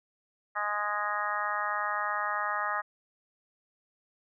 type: harmonic tone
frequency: 207.7 Hz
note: G#3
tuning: in tune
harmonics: 3 / 4 / 5 / 6 / 7 / 8 / 9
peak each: -40 / -36 / -37 / -32 / -41 / -37 / -37 dBFS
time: 0.55-2.82 s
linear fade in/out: 20 ms
effects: none